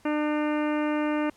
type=harmonic tone with a mistuned harmonic; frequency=300 Hz; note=D4; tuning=37 cents sharp; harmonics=1 / 2 / 3 / 4 / 5 / 6 / 7 / 8 / 9; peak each=-25 / -31 / -35 / -37 / -39 / -41 / -42 / -43 / -44 dBFS; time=0.05-1.3 s; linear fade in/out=5 ms; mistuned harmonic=9; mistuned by=+49 cents; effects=pink hiss -59 dBFS RMS until 1.36 s + low-pass 11000 Hz 12 dB/octave